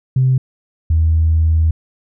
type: tone pair in turn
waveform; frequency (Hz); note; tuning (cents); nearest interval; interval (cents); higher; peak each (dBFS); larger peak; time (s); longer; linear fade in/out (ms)
sine; 130 / 80.32; C3 / E2; -11 / -44; minor sixth; 833; first; -9; neither; 0.16-0.38 / 0.9-1.71; second; 5
effects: tanh soft clip ceiling -5 dBFS